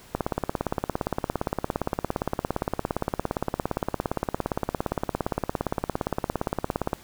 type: click train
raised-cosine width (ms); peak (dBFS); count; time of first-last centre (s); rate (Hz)
1; -10; 119; 0.15-6.932; 17.4
effects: pink hiss -50 dBFS RMS until 7.03 s